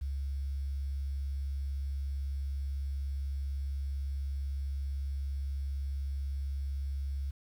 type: tone with quantisation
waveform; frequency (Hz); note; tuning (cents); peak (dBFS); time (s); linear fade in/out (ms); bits
sine; 68.9; C#2; -10; -32; 0.01-7.31; 10; 10
effects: none